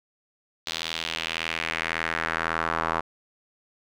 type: tone with band-pass filter sweep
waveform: square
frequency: 40.92 Hz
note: E1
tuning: 12 cents flat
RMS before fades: -29 dBFS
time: 0.66-3.01 s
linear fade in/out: 10 ms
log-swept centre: 4000 to 1100 Hz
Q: 2.1
effects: none